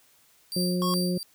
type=tone with tremolo; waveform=sawtooth; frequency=4699 Hz; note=D8; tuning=in tune; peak=-25 dBFS; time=0.52-1.23 s; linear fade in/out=0 ms; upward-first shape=triangle; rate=2.8 Hz; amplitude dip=85%
type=harmonic tone; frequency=179.5 Hz; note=F3; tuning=48 cents sharp; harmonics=1 / 2 / 3; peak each=-25 / -31 / -35 dBFS; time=0.56-1.18 s; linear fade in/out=5 ms
type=tone; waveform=square; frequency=1095 Hz; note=C#6; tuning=22 cents flat; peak=-29 dBFS; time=0.82-0.94 s; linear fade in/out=0 ms
effects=white hiss -61 dBFS RMS until 1.34 s